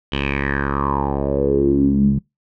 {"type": "tone with low-pass filter sweep", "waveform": "10% pulse", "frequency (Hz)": 69.6, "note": "C#2", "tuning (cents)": 8, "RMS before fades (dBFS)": -18, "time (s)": [0.12, 2.19], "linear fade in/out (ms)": 5, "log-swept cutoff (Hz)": [3100, 170], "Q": 6.6, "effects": ["noise-tail reverb RT60 0.2 s tail -25 dB re dry"]}